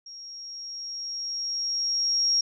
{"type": "tone with level ramp", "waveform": "sine", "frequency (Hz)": 5588, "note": "F8", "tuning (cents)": 0, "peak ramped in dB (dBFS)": [-40, -19], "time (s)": [0.06, 2.41], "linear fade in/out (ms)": 5, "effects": []}